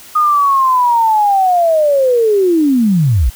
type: linear sweep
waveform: sine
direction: down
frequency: 1241 to 48.41 Hz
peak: -8 dBFS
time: 0.15-3.3 s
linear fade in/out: 10 ms
effects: white hiss -37 dBFS RMS until 3.35 s